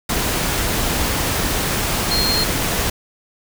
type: tone in noise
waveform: sine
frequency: 4227 Hz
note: C8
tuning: 17 cents sharp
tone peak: -18 dBFS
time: 2.11-2.44 s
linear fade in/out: 5 ms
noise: pink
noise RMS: -20 dBFS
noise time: 0.09-2.9 s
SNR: -1 dB
effects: none